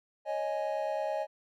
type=chord; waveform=triangle; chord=C# suspended second; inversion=none; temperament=just; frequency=554.4 / 623.7 / 831.5 Hz; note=C#5 / D#5 / G#5; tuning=0 / +4 / +2 cents; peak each=-34 / -31 / -34 dBFS; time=0.25-1.27 s; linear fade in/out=50 ms; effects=none